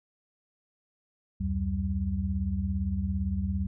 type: tone cluster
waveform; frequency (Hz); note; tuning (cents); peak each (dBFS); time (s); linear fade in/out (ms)
sine; 70.6 / 88.2 / 193; C#2 / F2 / G3; +32 / +18 / -27; -31; 1.4-3.67; 10
effects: none